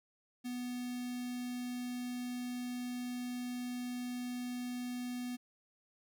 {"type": "tone with notch filter", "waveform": "square", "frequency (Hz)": 246.9, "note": "B3", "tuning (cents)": 0, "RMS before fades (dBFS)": -40, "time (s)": [0.44, 5.37], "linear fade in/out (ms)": 20, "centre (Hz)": 1000, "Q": 0.72, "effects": []}